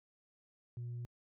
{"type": "tone", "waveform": "sine", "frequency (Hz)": 120.1, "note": "B2", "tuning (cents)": -48, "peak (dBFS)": -37, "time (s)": [0.77, 1.05], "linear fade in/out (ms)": 0, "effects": ["tanh soft clip ceiling -37 dBFS", "high-pass 80 Hz 12 dB/octave"]}